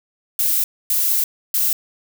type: noise bursts at uneven times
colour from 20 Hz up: violet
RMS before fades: -18 dBFS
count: 3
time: 0.39-0.64 / 0.9-1.24 / 1.54-1.73 s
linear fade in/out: 2 ms
effects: none